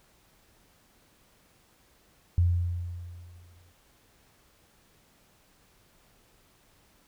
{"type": "tone with exponential decay", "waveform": "sine", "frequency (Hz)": 87.31, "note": "F2", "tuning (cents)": 0, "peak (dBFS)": -18, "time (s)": [2.38, 3.72], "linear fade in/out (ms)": 0, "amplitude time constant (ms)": 290, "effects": ["pink hiss -63 dBFS RMS until 7.07 s"]}